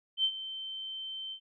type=tone with ADSR envelope; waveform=sine; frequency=3101 Hz; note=G7; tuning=19 cents flat; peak=-23 dBFS; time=0.17-1.4 s; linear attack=70 ms; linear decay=67 ms; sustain=-14 dB; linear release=80 ms; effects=none